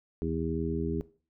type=harmonic tone with a mistuned harmonic; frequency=81 Hz; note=E2; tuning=30 cents flat; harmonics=1 / 2 / 3 / 4 / 5; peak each=-35 / -35 / -35 / -35 / -35 dBFS; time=0.22-1.01 s; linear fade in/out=0 ms; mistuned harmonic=1; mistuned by=-110 cents; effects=noise-tail reverb RT60 0.4 s tail -18 dB re dry